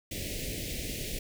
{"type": "band-stop noise", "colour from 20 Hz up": "pink", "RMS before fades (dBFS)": -36, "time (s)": [0.11, 1.19], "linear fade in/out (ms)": 5, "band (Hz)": [610, 2000], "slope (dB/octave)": 48, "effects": []}